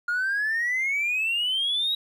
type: exponential sweep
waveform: triangle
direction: up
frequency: 1411 to 3852 Hz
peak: -20 dBFS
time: 0.08-1.95 s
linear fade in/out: 5 ms
effects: tanh soft clip ceiling -19 dBFS